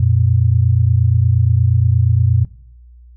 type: tone pair together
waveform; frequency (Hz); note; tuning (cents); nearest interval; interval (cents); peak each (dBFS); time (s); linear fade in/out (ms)
sine; 90.51 / 119; F#2 / A#2; -38 / +36; perfect fourth; 474; -13; 0-2.45; 5
effects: noise-tail reverb RT60 0.6 s tail -18 dB re dry + added 60 Hz sine -39 dBFS peak until 3.16 s